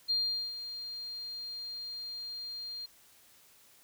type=tone with ADSR envelope; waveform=sine; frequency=4200 Hz; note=C8; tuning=6 cents sharp; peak=-26 dBFS; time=0.08-2.86 s; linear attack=25 ms; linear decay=420 ms; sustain=-12 dB; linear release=7 ms; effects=white hiss -61 dBFS RMS until 3.83 s